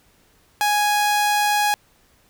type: tone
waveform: sawtooth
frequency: 830.6 Hz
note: G#5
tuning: in tune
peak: -13 dBFS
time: 0.61-1.74 s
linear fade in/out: 0 ms
effects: pink hiss -58 dBFS RMS until 2.29 s